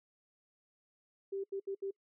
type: tone bursts at uneven times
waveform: sine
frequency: 392 Hz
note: G4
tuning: in tune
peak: -35 dBFS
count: 4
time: 1.32-1.44 / 1.52-1.6 / 1.67-1.75 / 1.82-1.91 s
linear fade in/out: 10 ms
effects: noise-tail reverb RT60 0.1 s tail -25 dB re dry